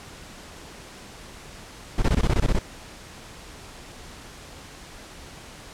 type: noise bursts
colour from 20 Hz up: brown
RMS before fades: -19 dBFS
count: 10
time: 1.98-2.589 s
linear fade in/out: 2 ms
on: 42 ms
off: 21 ms
effects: pink hiss -43 dBFS RMS until 5.73 s + low-pass 9000 Hz 12 dB/octave